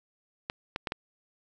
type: clicks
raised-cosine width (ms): 0.3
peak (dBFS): -15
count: 4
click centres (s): 0.499 / 0.761 / 0.872 / 0.921
effects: none